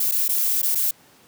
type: noise with dropouts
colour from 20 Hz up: violet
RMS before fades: -21 dBFS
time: 0-0.91 s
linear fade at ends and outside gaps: 5 ms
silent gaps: 0.114-0.119 / 0.282-0.291 / 0.618-0.628 / 0.749-0.754 s
effects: pink hiss -53 dBFS RMS until 1.27 s + high-pass 150 Hz 12 dB/octave